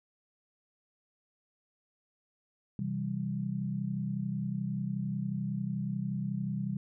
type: chord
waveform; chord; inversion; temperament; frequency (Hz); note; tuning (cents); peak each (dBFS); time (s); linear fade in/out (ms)
sine; C major; none; equal; 130.81 / 164.81 / 196; C3 / E3 / G3; 0 / 0 / 0; -36 / -37 / -34; 2.79-6.77; 2
effects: none